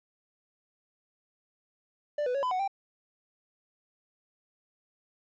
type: tone with pitch steps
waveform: triangle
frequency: 590 / 497.3 / 556 / 1006 / 740 / 787 Hz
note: D5 / B4 / C#5 / B5 / F#5 / G5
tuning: +8 / +12 / +5 / +32 / 0 / +7 cents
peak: -25 dBFS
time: 2.18-2.678 s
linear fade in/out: 5 ms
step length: 83 ms
effects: resampled to 16000 Hz + 11-bit